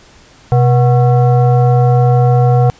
sine tone with frequency modulation, 126.6 Hz, B2, 43 cents sharp, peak -6 dBFS, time 0.52-2.7 s, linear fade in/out 0 ms, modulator 610 Hz, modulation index 0.71, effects pink hiss -43 dBFS RMS until 2.79 s + resampled to 16000 Hz

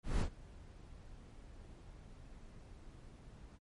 brown noise with ADSR envelope, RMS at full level -31 dBFS, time 0.03-3.59 s, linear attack 170 ms, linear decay 90 ms, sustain -23 dB, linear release 39 ms, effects MP3 48 kbps

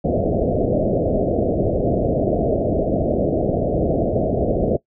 white low-pass noise, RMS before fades -19 dBFS, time 0.04-4.77 s, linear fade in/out 10 ms, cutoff 680 Hz, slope 96 dB/octave, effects noise-tail reverb RT60 0.1 s tail -20 dB re dry

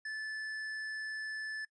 triangle tone with tanh clipping, 1743 Hz, A6, 17 cents flat, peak -39 dBFS, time 0.05-1.65 s, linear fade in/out 5 ms, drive 13 dB, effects noise-tail reverb RT60 0.1 s tail -21 dB re dry + resampled to 22050 Hz

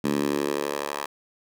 10% pulse tone with high-pass filter sweep, 71.9 Hz, D2, 36 cents flat, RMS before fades -27 dBFS, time 0.04-1.06 s, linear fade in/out 5 ms, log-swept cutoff 210 to 810 Hz, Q 1.7, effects none

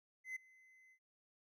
triangle tone with ADSR envelope, 2046 Hz, C7, 39 cents flat, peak -38 dBFS, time 0.24-0.99 s, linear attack 120 ms, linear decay 7 ms, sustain -24 dB, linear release 72 ms, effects none

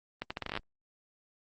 accelerating click train, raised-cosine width 0.3 ms, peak -18 dBFS, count 11, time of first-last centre 0.22-0.574 s, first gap 85 ms, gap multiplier 0.78, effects Opus 24 kbps

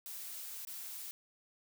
blue noise with dropouts, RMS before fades -45 dBFS, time 0.06-1.11 s, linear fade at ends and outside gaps 0 ms, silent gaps 0.65-0.672 s, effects none

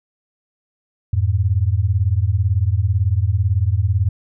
sine beating tone pair, 87.31 / 105.31 Hz, F2 / G#2, 0 / +25 cents, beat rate 18 Hz, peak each -17 dBFS, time 1.13-4.09 s, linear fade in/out 5 ms, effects none

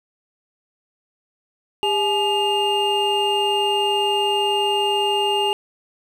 triangle tone cluster, 402.1 / 849 / 2815 Hz, G4 / G#5 / F7, +44 / +38 / +13 cents, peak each -20 dBFS, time 1.83-5.53 s, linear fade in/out 0 ms, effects none

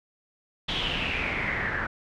pink noise with low-pass filter sweep, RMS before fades -29 dBFS, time 0.68-1.87 s, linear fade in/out 10 ms, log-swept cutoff 3400 to 1600 Hz, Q 7, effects none

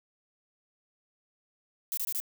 violet noise bursts, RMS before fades -32 dBFS, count 4, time 1.92-2.201 s, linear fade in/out 0 ms, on 53 ms, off 23 ms, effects none

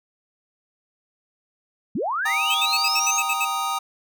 sine linear sweep, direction up, 155.56 to 6645 Hz, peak -22 dBFS, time 1.95-3.2 s, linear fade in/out 5 ms
square chord, Eb major, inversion first, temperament equal, 784 / 932.3 / 1244.5 Hz, G5 / Bb5 / Eb6, 0 / 0 / 0 cents, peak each -30 / -30 / -26 dBFS, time 2.25-3.79 s, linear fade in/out 10 ms
square tone bursts, 2599 Hz, E7, 25 cents flat, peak -22 dBFS, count 9, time 2.5-3.449 s, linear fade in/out 5 ms, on 45 ms, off 68 ms
effects none

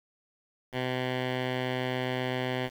10% pulse tone with low-pass filter, 127.4 Hz, C3, 46 cents flat, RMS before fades -31 dBFS, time 0.72-2.7 s, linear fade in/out 50 ms, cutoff 2800 Hz, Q 2.2, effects 8-bit

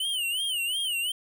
square tone with vibrato, 2976 Hz, F#7, 9 cents sharp, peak -27 dBFS, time 0-1.12 s, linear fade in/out 5 ms, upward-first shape sine, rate 2.8 Hz, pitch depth 150 cents each way, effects none

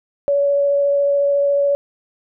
sine tone with vibrato, 566 Hz, C#5, 36 cents sharp, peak -13 dBFS, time 0.28-1.75 s, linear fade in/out 0 ms, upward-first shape sine, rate 14 Hz, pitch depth 8 cents each way, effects none

